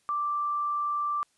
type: tone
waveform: sine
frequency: 1174.7 Hz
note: D6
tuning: in tune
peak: -26 dBFS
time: 0.09-1.23 s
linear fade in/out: 0 ms
effects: white hiss -69 dBFS RMS until 1.37 s + resampled to 24000 Hz